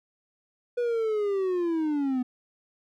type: linear sweep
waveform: triangle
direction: down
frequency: 489.8 to 246.9 Hz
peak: -22 dBFS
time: 0.77-2.23 s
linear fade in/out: 10 ms
effects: none